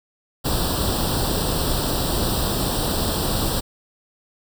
pink noise with comb filter, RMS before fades -22 dBFS, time 0.44-3.61 s, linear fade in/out 20 ms, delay 0.23 ms, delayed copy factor +0.85, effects none

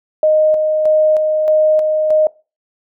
sine tone with tremolo, 619 Hz, D#5, 9 cents flat, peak -8 dBFS, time 0.23-2.27 s, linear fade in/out 2 ms, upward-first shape square, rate 1.6 Hz, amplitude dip 35%, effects noise-tail reverb RT60 0.3 s tail -22 dB re dry

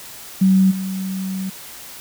sine tone with level steps, 190 Hz, F#3, 46 cents sharp, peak -10 / -22 dBFS, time 0.41-1.5 s, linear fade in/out 10 ms, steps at 0.7 s, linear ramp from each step 20 ms, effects white hiss -37 dBFS RMS until 2 s

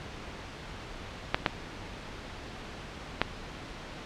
clicks, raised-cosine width 0.3 ms, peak -6 dBFS, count 3, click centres 1.345 / 1.462 / 3.216 s, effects pink hiss -42 dBFS RMS until 4.05 s + low-pass 4000 Hz 12 dB/octave

